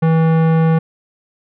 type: tone with tanh clipping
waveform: sine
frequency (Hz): 162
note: E3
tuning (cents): -30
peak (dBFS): -12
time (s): 0.02-0.79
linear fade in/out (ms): 10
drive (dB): 18
effects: none